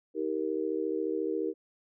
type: chord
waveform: sine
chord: Eb major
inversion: none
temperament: equal with one note detuned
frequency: 317.7 / 392 / 466.2 Hz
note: Eb4 / G4 / Bb4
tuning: +36 / 0 / 0 cents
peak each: -33 dBFS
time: 0.14-1.54 s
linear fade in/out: 50 ms
effects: none